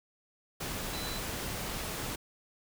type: tone in noise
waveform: sine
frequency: 4007 Hz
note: B7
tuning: 24 cents sharp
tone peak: -42 dBFS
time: 0.93-1.19 s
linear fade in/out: 10 ms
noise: pink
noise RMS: -37 dBFS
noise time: 0.6-2.16 s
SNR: -8 dB
effects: none